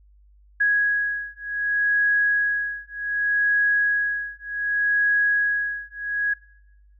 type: beating tone pair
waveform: sine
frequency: 1661.2 / 1661.86 Hz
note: G#6 / G#6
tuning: 0 / +1 cents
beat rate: 0.66 Hz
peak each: -22 dBFS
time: 0.6-6.34 s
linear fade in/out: 10 ms
effects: noise-tail reverb RT60 1.0 s tail -23 dB re dry + added 50 Hz sine -51 dBFS peak until 6.99 s